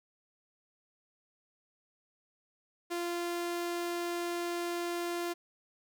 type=tone; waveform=sawtooth; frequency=346.2 Hz; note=F4; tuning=15 cents flat; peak=-29 dBFS; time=2.9-5.34 s; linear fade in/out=20 ms; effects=none